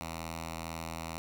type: tone with notch filter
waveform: 5% pulse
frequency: 82.1 Hz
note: E2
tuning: 6 cents flat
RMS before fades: -40 dBFS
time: 0.01-1.18 s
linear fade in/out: 0 ms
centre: 410 Hz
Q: 1
effects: none